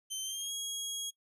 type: tone with pitch glide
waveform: 20% pulse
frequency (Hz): 3097 to 3300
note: G7 to G#7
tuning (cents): -22 to -12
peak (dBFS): -30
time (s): 0.1-1.11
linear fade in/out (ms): 20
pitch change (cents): +110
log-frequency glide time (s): 0.23-0.51
effects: noise-tail reverb RT60 0.1 s tail -20 dB re dry